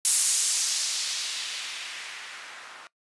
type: noise with low-pass filter sweep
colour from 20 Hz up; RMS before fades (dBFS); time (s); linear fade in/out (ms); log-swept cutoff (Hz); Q
violet; -29; 0.05-2.87; 0; 9700 to 1200; 1.2
effects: noise-tail reverb RT60 0.1 s tail -20 dB re dry + resampled to 24000 Hz